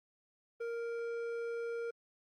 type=tone with hard clipping; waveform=sine; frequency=466.2 Hz; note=A#4; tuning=in tune; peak=-38 dBFS; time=0.6-1.91 s; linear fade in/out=10 ms; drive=8 dB; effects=Opus 32 kbps